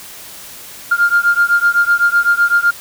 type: beating tone pair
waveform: sine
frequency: 1400 / 1407.9 Hz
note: F6 / F6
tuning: +4 / +14 cents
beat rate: 7.9 Hz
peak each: -12 dBFS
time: 0.91-2.71 s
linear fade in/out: 10 ms
effects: tanh soft clip ceiling -3 dBFS + white hiss -34 dBFS RMS until 2.8 s